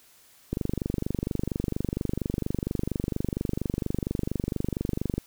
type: click train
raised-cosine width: 3 ms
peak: -14 dBFS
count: 114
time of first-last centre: 0.53-5.18 s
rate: 24.3 Hz
effects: white hiss -57 dBFS RMS until 5.26 s